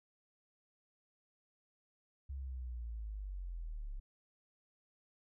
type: linear sweep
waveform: sine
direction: down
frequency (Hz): 69.3 to 33.16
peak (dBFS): -40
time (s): 2.29-4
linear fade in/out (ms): 10
effects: none